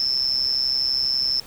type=tone with amplitude modulation; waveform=sine; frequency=5290 Hz; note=E8; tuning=5 cents sharp; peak=-15 dBFS; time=0-1.4 s; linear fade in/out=2 ms; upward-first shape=sine; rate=132 Hz; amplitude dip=100%; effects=pink hiss -44 dBFS RMS until 1.46 s